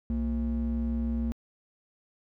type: ring-modulated tone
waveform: triangle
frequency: 146.83 Hz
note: D3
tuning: in tune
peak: -21 dBFS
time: 0.1-1.32 s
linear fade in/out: 0 ms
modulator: 83.4 Hz
effects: tanh soft clip ceiling -17 dBFS